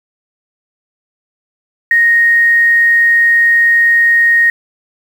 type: tone with quantisation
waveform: sine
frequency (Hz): 1864.7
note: A#6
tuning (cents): 0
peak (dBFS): -6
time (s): 1.91-4.5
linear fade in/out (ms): 2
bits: 6
effects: none